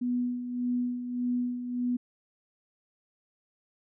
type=tone with tremolo; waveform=sine; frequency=245.8 Hz; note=B3; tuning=8 cents flat; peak=-25 dBFS; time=0.01-1.97 s; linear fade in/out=10 ms; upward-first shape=sine; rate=1.7 Hz; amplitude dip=60%; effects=none